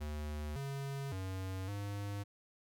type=tone with pitch steps; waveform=square; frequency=74.9 / 138.2 / 94.4 / 101.4 Hz; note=D2 / C#3 / F#2 / G#2; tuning=+35 / -5 / +35 / -41 cents; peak=-39 dBFS; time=0-2.24 s; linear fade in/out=20 ms; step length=560 ms; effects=none